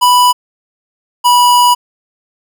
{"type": "tone pair in turn", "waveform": "square", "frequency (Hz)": [987.8, 977.6], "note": ["B5", "B5"], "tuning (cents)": [0, -18], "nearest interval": "unison", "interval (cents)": 18, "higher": "first", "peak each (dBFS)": -6, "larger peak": "neither", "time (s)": [[0.01, 0.33], [1.24, 1.75]], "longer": "second", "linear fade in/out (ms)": 20, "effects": []}